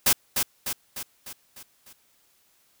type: noise with echo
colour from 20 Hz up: white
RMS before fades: -19 dBFS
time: 0.06-0.13 s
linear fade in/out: 5 ms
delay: 300 ms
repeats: 6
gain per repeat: -5 dB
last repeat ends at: 1.93 s
effects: white hiss -64 dBFS RMS until 2.8 s